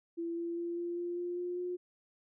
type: tone with pitch steps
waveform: sine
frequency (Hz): 336.8 / 339.7 / 342.7 / 345.7 / 348.7 / 351.7 / 354.8 / 357.9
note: E4 / F4 / F4 / F4 / F4 / F4 / F4 / F4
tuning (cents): +37 / -48 / -33 / -18 / -3 / +12 / +27 / +42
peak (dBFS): -34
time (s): 0.17-1.77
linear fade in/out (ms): 20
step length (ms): 200
effects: none